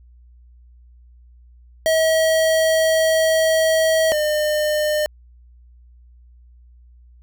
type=tone pair in turn; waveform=square; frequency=641 / 605 Hz; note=E5 / D#5; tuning=-49 / -49 cents; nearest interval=minor second; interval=100 cents; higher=first; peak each=-15 / -18 dBFS; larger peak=first; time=1.86-4.12 / 4.12-5.06 s; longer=first; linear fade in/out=0 ms; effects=added 60 Hz sine -45 dBFS peak until 7.22 s